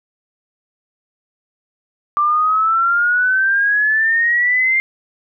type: exponential sweep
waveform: sine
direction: up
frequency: 1174.7 to 2111 Hz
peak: -12 dBFS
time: 2.17-4.8 s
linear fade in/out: 0 ms
effects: none